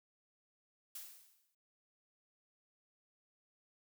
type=noise with exponential decay; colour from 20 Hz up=blue; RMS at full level=-45 dBFS; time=0.95-1.55 s; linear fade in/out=5 ms; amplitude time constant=130 ms; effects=none